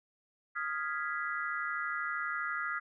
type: chord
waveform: sine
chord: F half-diminished seventh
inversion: third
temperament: equal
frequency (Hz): 1244.5 / 1396.9 / 1661.2 / 1975.5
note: Eb6 / F6 / Ab6 / Cb7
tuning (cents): 0 / 0 / 0 / 0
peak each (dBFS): -38 / -37 / -39 / -40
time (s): 0.55-2.8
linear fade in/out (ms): 20
effects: none